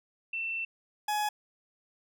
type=tone pair in turn; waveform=sine / 40% pulse; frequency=2684 / 841.3 Hz; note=E7 / G#5; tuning=+31 / +22 cents; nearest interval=octave + minor sixth; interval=2009 cents; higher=first; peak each=-31 / -27 dBFS; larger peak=second; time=0.33-0.65 / 1.08-1.29 s; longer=first; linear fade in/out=5 ms; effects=none